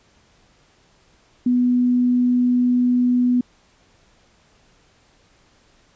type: tone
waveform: sine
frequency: 246.9 Hz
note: B3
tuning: in tune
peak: -14 dBFS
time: 1.46-3.41 s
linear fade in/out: 5 ms
effects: pink hiss -57 dBFS RMS until 5.95 s + resampled to 16000 Hz